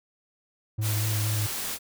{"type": "tone with vibrato", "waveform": "triangle", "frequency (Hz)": 106.5, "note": "G#2", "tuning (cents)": 44, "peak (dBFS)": -23, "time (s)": [0.78, 1.47], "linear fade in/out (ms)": 10, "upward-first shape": "square", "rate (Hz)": 4.3, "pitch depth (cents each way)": 19}
{"type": "noise", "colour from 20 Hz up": "white", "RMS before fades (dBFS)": -32, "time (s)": [0.81, 1.79], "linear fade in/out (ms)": 50}
{"effects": []}